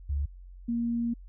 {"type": "tone pair in turn", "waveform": "sine", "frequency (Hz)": [70.9, 234.5], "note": ["C#2", "A#3"], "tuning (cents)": [40, 11], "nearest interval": "octave + major sixth", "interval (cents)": 2071, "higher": "second", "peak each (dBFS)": -26, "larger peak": "neither", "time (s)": [[0.09, 0.26], [0.68, 1.14]], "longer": "second", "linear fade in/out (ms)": 10, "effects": ["added 45 Hz sine -44 dBFS peak until 1.28 s"]}